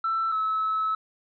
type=tone pair in turn; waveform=triangle; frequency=1332 / 1297.8 Hz; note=E6 / E6; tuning=+18 / -27 cents; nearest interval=unison; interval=45 cents; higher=first; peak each=-20 dBFS; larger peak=neither; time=0.04-0.32 / 0.32-0.95 s; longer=second; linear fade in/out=5 ms; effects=tanh soft clip ceiling -20 dBFS + resampled to 11025 Hz